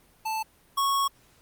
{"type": "tone pair in turn", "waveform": "square", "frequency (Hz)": [880, 1103.9], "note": ["A5", "C#6"], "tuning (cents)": [0, -8], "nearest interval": "major third", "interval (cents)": 392, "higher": "second", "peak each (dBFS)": [-28, -23], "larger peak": "second", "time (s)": [[0.25, 0.43], [0.77, 1.08]], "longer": "second", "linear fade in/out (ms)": 10, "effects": ["pink hiss -60 dBFS RMS until 1.41 s", "Opus 32 kbps"]}